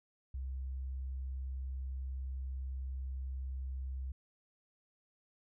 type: tone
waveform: sine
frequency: 65.6 Hz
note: C2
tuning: 5 cents sharp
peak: -37 dBFS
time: 0.34-4.12 s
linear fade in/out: 5 ms
effects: none